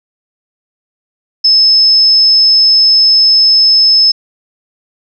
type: tone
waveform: sine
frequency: 5220 Hz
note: E8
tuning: 18 cents flat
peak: -4 dBFS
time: 1.44-4.12 s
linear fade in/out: 10 ms
effects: none